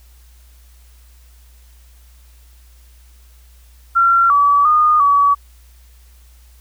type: tone with pitch steps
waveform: sine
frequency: 1368 / 1146 / 1224 / 1138 Hz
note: F6 / D6 / D#6 / C#6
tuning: -36 / -43 / -29 / +45 cents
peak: -9 dBFS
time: 3.95-5.35 s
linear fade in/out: 20 ms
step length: 350 ms
effects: added 60 Hz sine -43 dBFS peak until 6.6 s + white hiss -54 dBFS RMS until 6.6 s